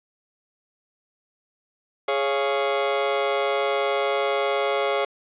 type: chord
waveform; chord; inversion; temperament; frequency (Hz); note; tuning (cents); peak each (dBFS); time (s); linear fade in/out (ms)
sawtooth; Db major; second; just; 415.8 / 554.4 / 693; Ab4 / Db5 / F5; +2 / 0 / -14; -21 / -20 / -24; 2.08-5.05; 5
effects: resampled to 8000 Hz + 9-bit